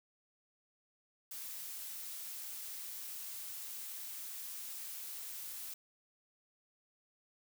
blue noise, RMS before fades -45 dBFS, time 1.31-5.74 s, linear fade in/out 5 ms, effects none

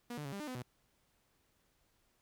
sawtooth tone with pitch steps, 240.5 / 148.6 / 138.6 / 199.6 / 300.7 / 254.3 / 123.9 Hz, B3 / D3 / C#3 / G3 / D4 / C4 / B2, -46 / +21 / 0 / +32 / +41 / -49 / +6 cents, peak -37 dBFS, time 0.1-0.625 s, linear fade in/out 5 ms, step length 75 ms, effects pink hiss -75 dBFS RMS until 2.21 s

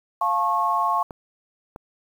sine chord, F augmented, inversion none, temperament just, 698.5 / 873.1 / 1091.3 Hz, F5 / A5 / C#6, 0 / -14 / -27 cents, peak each -26 / -25 / -21 dBFS, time 0.21-1.03 s, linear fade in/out 5 ms
clicks, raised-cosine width 1 ms, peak -21 / -22 dBFS, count 2, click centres 1.108 / 1.761 s
effects 8-bit

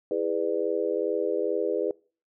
sine chord, E dominant seventh, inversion none, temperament just, 329.6 / 412 / 494.4 / 593.3 Hz, E4 / G#4 / B4 / D5, 0 / -14 / +2 / +18 cents, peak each -32 / -28 / -28 / -33 dBFS, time 0.11-1.91 s, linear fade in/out 2 ms, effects noise-tail reverb RT60 0.4 s tail -25 dB re dry

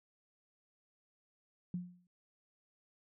sine tone with exponential decay, 178.1 Hz, F3, 34 cents sharp, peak -33 dBFS, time 1.74-2.07 s, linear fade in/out 2 ms, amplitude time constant 70 ms, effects none

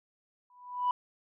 sine tone with exponential growth, 987.8 Hz, B5, in tune, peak -21 dBFS, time 0.5-0.91 s, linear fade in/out 2 ms, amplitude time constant 89 ms, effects tanh soft clip ceiling -22 dBFS

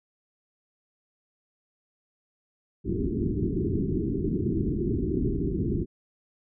white low-pass noise, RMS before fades -27 dBFS, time 2.84-5.86 s, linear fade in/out 50 ms, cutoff 400 Hz, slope 96 dB/octave, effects none

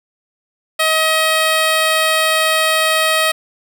10% pulse tone, 634 Hz, D#5, 32 cents sharp, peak -4 dBFS, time 0.79-3.32 s, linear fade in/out 10 ms, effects none

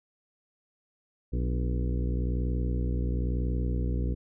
harmonic tone with a mistuned harmonic, 61 Hz, B1, 21 cents flat, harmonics 1 / 2 / 3 / 4 / 5 / 6 / 7 / 8, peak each -27 / -33 / -37 / -39 / -41 / -43 / -44 / -45 dBFS, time 1.32-4.15 s, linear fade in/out 20 ms, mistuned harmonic 4, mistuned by +74 cents, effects none

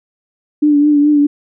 sine tone with vibrato, 293.7 Hz, D4, in tune, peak -7 dBFS, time 0.62-1.27 s, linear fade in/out 10 ms, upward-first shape triangle, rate 4.7 Hz, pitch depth 42 cents each way, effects none

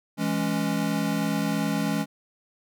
square chord, C# minor, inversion first, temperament equal, 164.81 / 207.7 / 277.2 Hz, E3 / G#3 / C#4, 0 / 0 / 0 cents, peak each -30 / -28 / -29 dBFS, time 0.17-2.06 s, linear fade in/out 50 ms, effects none

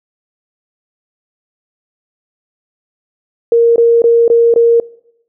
sine tone bursts, 466.2 Hz, A#4, in tune, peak -5 dBFS, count 5, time 3.52-4.8 s, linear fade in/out 2 ms, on 240 ms, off 20 ms, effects noise-tail reverb RT60 0.8 s tail -23 dB re dry

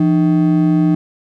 triangle ring-modulated tone, 236.8 Hz, A#3, 27 cents sharp, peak -5 dBFS, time 0-0.95 s, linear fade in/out 5 ms, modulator 67.1 Hz, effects none

